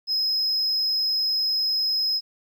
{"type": "tone", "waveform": "sine", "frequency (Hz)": 5110, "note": "D#8", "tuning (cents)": 45, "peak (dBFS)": -18, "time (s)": [0.07, 2.21], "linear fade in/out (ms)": 50, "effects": ["tanh soft clip ceiling -20 dBFS", "10-bit"]}